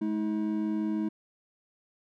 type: tone pair together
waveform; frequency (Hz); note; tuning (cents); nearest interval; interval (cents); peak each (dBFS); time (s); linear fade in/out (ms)
triangle; 212.8 / 318.9; G#3 / D#4; +42 / +43; perfect fifth; 701; -28; 0.01-1.09; 10
effects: none